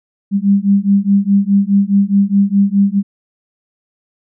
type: beating tone pair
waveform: sine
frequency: 196.8 / 201.6 Hz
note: G3 / G3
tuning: +7 / +49 cents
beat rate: 4.8 Hz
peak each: -12 dBFS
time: 0.31-3.03 s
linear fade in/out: 50 ms
effects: none